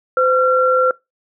sine tone pair together, 512 / 1366.9 Hz, C5 / F6, -38 / -38 cents, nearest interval octave + perfect fourth, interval 1700 cents, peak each -14 dBFS, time 0.17-0.91 s, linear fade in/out 2 ms, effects noise-tail reverb RT60 0.2 s tail -22 dB re dry

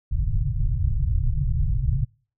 pink low-pass noise, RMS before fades -22 dBFS, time 0.11-2.05 s, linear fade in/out 10 ms, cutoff 150 Hz, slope 96 dB/octave, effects noise-tail reverb RT60 0.4 s tail -26 dB re dry

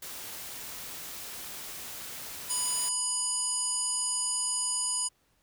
white noise, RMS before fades -41 dBFS, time 0.02-2.89 s, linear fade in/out 5 ms
harmonic tone, 987.8 Hz, B5, in tune, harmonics 1 / 3 / 5 / 7 / 9 / 10, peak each -42 / -42 / -37 / -34 / -33 / -32 dBFS, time 2.49-5.09 s, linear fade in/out 20 ms
effects pink hiss -70 dBFS RMS until 5.42 s

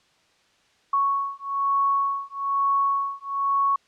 sine beating tone pair, 1108.7 / 1109.8 Hz, C#6 / C#6, 0 / +2 cents, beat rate 1.1 Hz, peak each -24 dBFS, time 0.93-3.76 s, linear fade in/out 5 ms, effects white hiss -62 dBFS RMS until 3.87 s + low-pass 5000 Hz 12 dB/octave

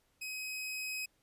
sawtooth tone with level ramp, 2532 Hz, D#7, 30 cents sharp, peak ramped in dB -36 to -33 dBFS, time 0.21-1.06 s, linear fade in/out 10 ms, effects pink hiss -74 dBFS RMS until 1.22 s + resampled to 32000 Hz

